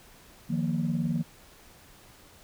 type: chord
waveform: sine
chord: Eb suspended second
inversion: none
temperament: just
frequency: 155.56 / 175.01 / 233.3 Hz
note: Eb3 / F3 / Bb3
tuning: 0 / +4 / +2 cents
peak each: -29 dBFS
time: 0.49-1.23 s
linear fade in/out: 20 ms
effects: tanh soft clip ceiling -19 dBFS + pink hiss -54 dBFS RMS until 2.43 s